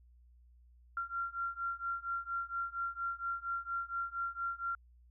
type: beating tone pair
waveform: sine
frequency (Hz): 1375 / 1379.3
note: F6 / F6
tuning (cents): -27 / -22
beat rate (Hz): 4.3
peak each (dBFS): -39 / -38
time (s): 0.97-4.75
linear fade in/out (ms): 2
effects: added 60 Hz sine -59 dBFS peak until 5.1 s